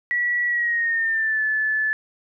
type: tone with pitch glide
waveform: sine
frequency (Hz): 1938 to 1736.6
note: B6 to A6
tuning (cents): -33 to -23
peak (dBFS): -19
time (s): 0.11-1.93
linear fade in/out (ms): 0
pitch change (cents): -190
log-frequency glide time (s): 0.47-1.43
effects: none